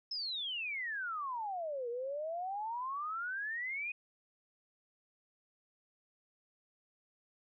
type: exponential two-way sweep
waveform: sine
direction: down then up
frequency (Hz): 5274 to 464.9 to 2510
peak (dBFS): -36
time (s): 0.11-3.92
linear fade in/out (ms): 5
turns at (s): 1.89
effects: none